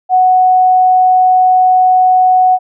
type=tone; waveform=sine; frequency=740 Hz; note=F#5; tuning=in tune; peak=-5 dBFS; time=0.09-2.59 s; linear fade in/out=50 ms; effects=none